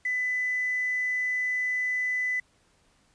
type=tone with quantisation; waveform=sine; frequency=2000 Hz; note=B6; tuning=21 cents sharp; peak=-25 dBFS; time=0.05-2.4 s; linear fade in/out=5 ms; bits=8; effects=pink hiss -65 dBFS RMS until 3.14 s + resampled to 22050 Hz